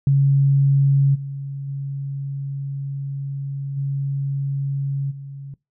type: tone with level steps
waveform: sine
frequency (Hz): 138.59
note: C#3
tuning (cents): 0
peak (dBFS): -12 / -26 / -24 / -20 / -31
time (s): 0.07-5.54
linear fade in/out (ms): 2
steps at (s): 1.14 / 1.67 / 3.76 / 5.1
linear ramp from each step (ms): 20
effects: noise-tail reverb RT60 0.2 s tail -22 dB re dry